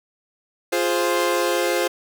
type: chord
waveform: sawtooth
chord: F minor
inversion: none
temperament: equal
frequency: 349.2 / 415.3 / 523.3 Hz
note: F4 / Ab4 / C5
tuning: 0 / 0 / 0 cents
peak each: -19 / -22 / -18 dBFS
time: 0.72-1.88 s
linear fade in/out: 10 ms
effects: none